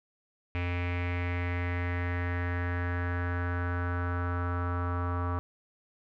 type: tone with low-pass filter sweep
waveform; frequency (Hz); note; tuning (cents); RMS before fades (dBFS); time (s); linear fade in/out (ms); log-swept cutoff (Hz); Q
square; 88.1; F2; +16; -31; 0.55-5.39; 0; 2400 to 1200; 5
effects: none